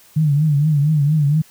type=tone with vibrato; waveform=sine; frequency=149.1 Hz; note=D3; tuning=27 cents sharp; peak=-12 dBFS; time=0.16-1.42 s; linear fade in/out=10 ms; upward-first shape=triangle; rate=4.3 Hz; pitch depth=120 cents each way; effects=white hiss -49 dBFS RMS until 1.5 s